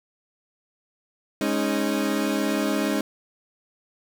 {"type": "chord", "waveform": "30% pulse", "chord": "Ab suspended fourth", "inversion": "none", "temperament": "equal with one note detuned", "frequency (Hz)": [207.7, 274.2, 311.1], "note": ["Ab3", "Db4", "Eb4"], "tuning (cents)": [0, -19, 0], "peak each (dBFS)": -24, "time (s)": [1.41, 3.01], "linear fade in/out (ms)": 2, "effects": []}